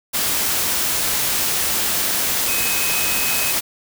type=tone in noise; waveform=sine; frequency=2538 Hz; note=D#7; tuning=34 cents sharp; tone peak=-25 dBFS; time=2.47-3.53 s; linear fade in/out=20 ms; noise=white; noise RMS=-20 dBFS; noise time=0.13-3.61 s; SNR=-8 dB; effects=none